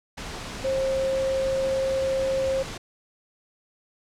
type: tone in noise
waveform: sine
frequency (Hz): 533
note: C5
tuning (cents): +32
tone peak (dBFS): -22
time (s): 0.64-2.63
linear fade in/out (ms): 10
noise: pink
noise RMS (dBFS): -35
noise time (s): 0.17-2.78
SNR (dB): +10
effects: low-pass 7000 Hz 12 dB/octave